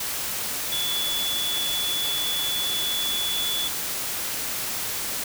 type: tone in noise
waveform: sine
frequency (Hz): 3433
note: A7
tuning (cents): -43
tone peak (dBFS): -25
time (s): 0.72-3.68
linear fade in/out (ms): 5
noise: white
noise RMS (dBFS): -29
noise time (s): 0-5.24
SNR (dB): +1
effects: none